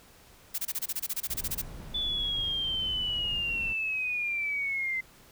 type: noise bursts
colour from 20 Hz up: blue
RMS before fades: -31 dBFS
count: 16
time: 0.54-1.619 s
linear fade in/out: 10 ms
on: 44 ms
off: 25 ms
type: noise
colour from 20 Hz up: brown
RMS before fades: -41 dBFS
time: 1.29-3.73 s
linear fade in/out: 5 ms
type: linear sweep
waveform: sine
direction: down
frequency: 3488 to 2058 Hz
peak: -28 dBFS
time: 1.94-5.01 s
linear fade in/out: 10 ms
effects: pink hiss -56 dBFS RMS until 5.31 s